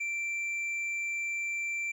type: tone with hard clipping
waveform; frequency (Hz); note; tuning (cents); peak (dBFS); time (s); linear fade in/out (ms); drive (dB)
sine; 2349; D7; 0; -32; 0-1.92; 10; 4
effects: none